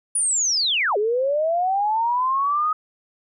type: linear two-way sweep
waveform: sine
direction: down then up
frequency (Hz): 9800 to 401.5 to 1263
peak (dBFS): -18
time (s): 0.15-2.73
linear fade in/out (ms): 5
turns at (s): 0.97
effects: none